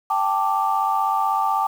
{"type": "chord", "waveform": "sine", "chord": "G suspended second", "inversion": "none", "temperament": "equal", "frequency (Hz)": [784, 880, 1174.7], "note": ["G5", "A5", "D6"], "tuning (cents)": [0, 0, 0], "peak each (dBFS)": -22, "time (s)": [0.1, 1.67], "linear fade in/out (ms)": 5, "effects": ["tanh soft clip ceiling -8 dBFS", "7-bit"]}